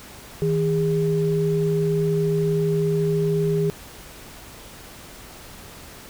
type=tone pair together; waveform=sine; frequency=159.4 / 407.2 Hz; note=D#3 / G#4; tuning=+42 / -34 cents; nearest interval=octave + major third; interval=1624 cents; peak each=-21 dBFS; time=0.42-3.7 s; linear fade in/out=0 ms; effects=pink hiss -42 dBFS RMS until 6.09 s